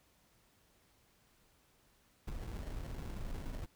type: noise with sample-and-hold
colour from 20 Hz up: brown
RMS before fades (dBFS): -42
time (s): 2.27-3.66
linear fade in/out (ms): 5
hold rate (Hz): 1225
effects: pink hiss -70 dBFS RMS until 3.75 s